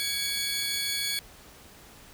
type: tone cluster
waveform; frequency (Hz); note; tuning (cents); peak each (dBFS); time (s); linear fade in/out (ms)
sawtooth; 1657 / 2256 / 3387 / 4322 / 4545; G#6 / C#7 / G#7 / C#8 / C#8; -4 / +30 / +33 / -45 / +42; -36 / -31 / -30 / -31 / -32; 0-1.19; 0
effects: pink hiss -51 dBFS RMS until 2.13 s